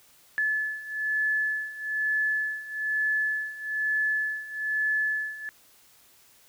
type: beating tone pair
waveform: sine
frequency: 1725 / 1726.1 Hz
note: A6 / A6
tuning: -35 / -34 cents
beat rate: 1.1 Hz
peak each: -30 / -27 dBFS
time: 0.38-5.49 s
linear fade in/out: 0 ms
effects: white hiss -58 dBFS RMS until 6.48 s